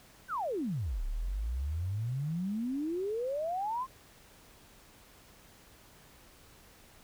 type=exponential two-way sweep; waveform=sine; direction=down then up; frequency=1617 to 33.58 to 1080 Hz; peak=-31 dBFS; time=0.28-3.87 s; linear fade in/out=50 ms; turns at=1.04 s; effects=pink hiss -58 dBFS RMS until 7.03 s